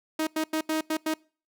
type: tone bursts at uneven times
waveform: sawtooth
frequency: 314.4 Hz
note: D#4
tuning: 18 cents sharp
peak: -21 dBFS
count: 6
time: 0.19-0.27 / 0.36-0.44 / 0.53-0.61 / 0.69-0.81 / 0.9-0.97 / 1.06-1.14 s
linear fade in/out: 5 ms
effects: noise-tail reverb RT60 0.4 s tail -25 dB re dry